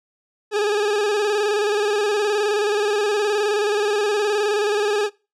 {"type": "tone with vibrato", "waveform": "40% pulse", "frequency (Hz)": 415.8, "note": "G#4", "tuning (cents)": 2, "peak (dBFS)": -17, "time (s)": [0.51, 5.1], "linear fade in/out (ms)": 50, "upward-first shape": "square", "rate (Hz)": 19, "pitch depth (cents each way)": 45, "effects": ["noise-tail reverb RT60 0.3 s tail -23 dB re dry", "low-pass 7000 Hz 12 dB/octave"]}